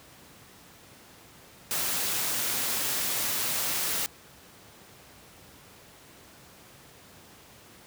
white noise, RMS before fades -29 dBFS, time 1.71-4.06 s, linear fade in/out 0 ms, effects pink hiss -52 dBFS RMS until 7.86 s + high-pass 80 Hz 12 dB/octave

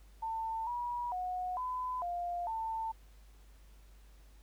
sine tone with pitch steps, 896 / 965 / 730 / 1008 / 701 / 894 Hz, A5 / B5 / F#5 / B5 / F5 / A5, +31 / -40 / -24 / +35 / +6 / +27 cents, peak -34 dBFS, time 0.22-2.92 s, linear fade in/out 10 ms, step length 450 ms, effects added 50 Hz sine -55 dBFS peak until 4.42 s + pink hiss -67 dBFS RMS until 4.42 s

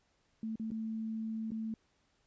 sine tone with dropouts, 221.5 Hz, A3, 12 cents sharp, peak -35 dBFS, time 0.43-1.74 s, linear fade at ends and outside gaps 2 ms, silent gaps 0.557-0.597 / 0.706-0.716 / 1.507-1.517 s, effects pink hiss -74 dBFS RMS until 2.26 s + resampled to 16000 Hz

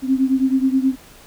sine beating tone pair, 261.6 / 271 Hz, C4 / C#4, 0 / -39 cents, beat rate 9.4 Hz, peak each -16 / -19 dBFS, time 0.02-0.96 s, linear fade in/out 50 ms, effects pink hiss -45 dBFS RMS until 1.26 s

